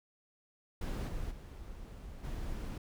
brown noise with level steps, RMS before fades -35 / -39 / -47 / -39 dBFS, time 0.81-2.78 s, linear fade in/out 5 ms, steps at 1.07 / 1.3 / 2.23 s, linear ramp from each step 20 ms, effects none

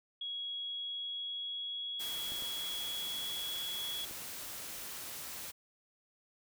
sine tone with pitch glide, 3322 to 3355 Hz, G#7 to G#7, 0 to +17 cents, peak -37 dBFS, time 0.21-4.05 s, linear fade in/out 5 ms, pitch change +17 cents, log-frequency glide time 0.54-3.47 s
white noise, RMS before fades -44 dBFS, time 1.99-5.52 s, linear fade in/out 20 ms
clicks, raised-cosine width 2 ms, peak -38 dBFS, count 3, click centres 2.32 / 2.423 / 4.111 s
effects none

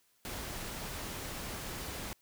pink noise, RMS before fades -41 dBFS, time 0.25-2.13 s, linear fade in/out 0 ms, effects white hiss -71 dBFS RMS until 2.21 s

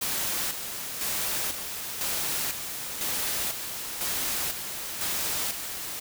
white noise with tremolo, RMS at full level -29 dBFS, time 0.01-6 s, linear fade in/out 10 ms, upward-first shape square, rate 1 Hz, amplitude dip 50%, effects none

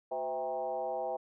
sine tone with frequency modulation, 653 Hz, E5, 17 cents flat, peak -32 dBFS, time 0.11-1.17 s, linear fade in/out 10 ms, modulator 142 Hz, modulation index 1.4, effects none

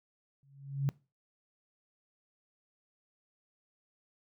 sine tone with exponential growth, 138.59 Hz, C#3, in tune, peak -24 dBFS, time 0.43-0.89 s, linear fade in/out 0 ms, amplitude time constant 100 ms, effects noise-tail reverb RT60 0.3 s tail -22 dB re dry

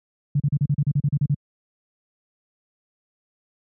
sine tone bursts, 143.5 Hz, D3, 40 cents flat, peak -16 dBFS, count 12, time 0.35-1.345 s, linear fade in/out 5 ms, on 49 ms, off 37 ms, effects high-pass 80 Hz 12 dB/octave

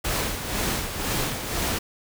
pink noise with tremolo, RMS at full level -25 dBFS, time 0.04-1.79 s, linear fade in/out 10 ms, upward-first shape sine, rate 2 Hz, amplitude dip 55%, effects none

